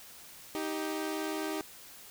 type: tone pair together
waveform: sawtooth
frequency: 312.6 / 392 Hz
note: D#4 / G4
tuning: +8 / 0 cents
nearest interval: major third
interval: 392 cents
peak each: -31 / -33 dBFS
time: 0.55-1.61 s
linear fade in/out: 0 ms
effects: white hiss -51 dBFS RMS until 2.1 s